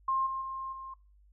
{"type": "tone with level steps", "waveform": "sine", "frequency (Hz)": 1062, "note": "C6", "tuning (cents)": 25, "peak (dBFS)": [-26, -32, -35, -40], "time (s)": [0.08, 0.94], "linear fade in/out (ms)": 5, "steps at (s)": [0.26, 0.41, 0.72], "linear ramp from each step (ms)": 10, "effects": ["noise-tail reverb RT60 0.3 s tail -24 dB re dry", "added 50 Hz sine -58 dBFS peak until 1.32 s"]}